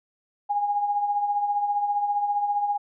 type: tone with tremolo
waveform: sine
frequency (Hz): 820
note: G#5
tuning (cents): -22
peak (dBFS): -19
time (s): 0.49-2.78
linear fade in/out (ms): 20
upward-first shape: triangle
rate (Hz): 15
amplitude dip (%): 60
effects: none